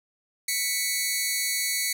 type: tone pair together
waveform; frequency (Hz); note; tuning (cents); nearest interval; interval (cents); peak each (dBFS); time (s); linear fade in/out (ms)
10% pulse; 1982.2 / 2223; B6 / C#7; +6 / +4; major second; 198; -21 / -17; 0.48-1.93; 5
effects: none